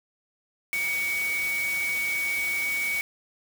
sine tone in noise, 2248 Hz, C#7, 24 cents sharp, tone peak -25 dBFS, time 0.73-3.01 s, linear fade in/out 0 ms, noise white, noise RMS -36 dBFS, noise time 0.73-3.01 s, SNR +8 dB, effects none

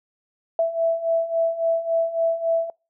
sine beating tone pair, 659.3 / 662.9 Hz, E5 / E5, 0 / +10 cents, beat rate 3.6 Hz, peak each -24 / -20 dBFS, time 0.59-2.7 s, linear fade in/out 2 ms, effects noise-tail reverb RT60 0.3 s tail -26 dB re dry

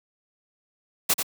white noise with echo, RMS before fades -20 dBFS, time 1.09-1.14 s, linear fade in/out 10 ms, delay 90 ms, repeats 1, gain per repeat -6 dB, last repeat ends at 1.23 s, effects high-pass 150 Hz 12 dB/octave

